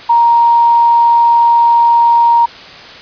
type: tone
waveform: sine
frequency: 937 Hz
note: A#5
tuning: 9 cents sharp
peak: -5 dBFS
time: 0.09-2.46 s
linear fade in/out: 10 ms
effects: white hiss -32 dBFS RMS until 3.01 s + resampled to 11025 Hz